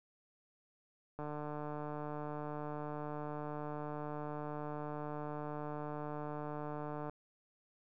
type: click train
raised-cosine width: 1 ms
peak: -29 dBFS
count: 881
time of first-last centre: 1.19-7.096 s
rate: 149 Hz
effects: none